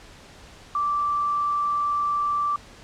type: tone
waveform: sine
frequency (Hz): 1169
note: D6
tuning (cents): -8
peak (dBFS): -21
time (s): 0.75-2.56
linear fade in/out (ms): 2
effects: pink hiss -47 dBFS RMS until 2.83 s + low-pass 7000 Hz 12 dB/octave